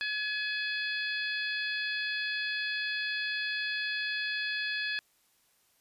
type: harmonic tone with a mistuned harmonic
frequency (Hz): 848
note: G#5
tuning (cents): +36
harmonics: 2 / 3 / 4 / 5 / 6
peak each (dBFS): -33 / -37 / -39 / -41 / -43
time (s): 0.01-4.99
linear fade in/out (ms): 0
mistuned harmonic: 6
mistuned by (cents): -100
effects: white hiss -69 dBFS RMS until 5.8 s + resampled to 32000 Hz